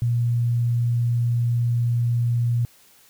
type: tone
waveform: sine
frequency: 119 Hz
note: A#2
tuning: 36 cents sharp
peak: -18 dBFS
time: 0.02-2.65 s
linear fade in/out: 0 ms
effects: white hiss -54 dBFS RMS until 3.09 s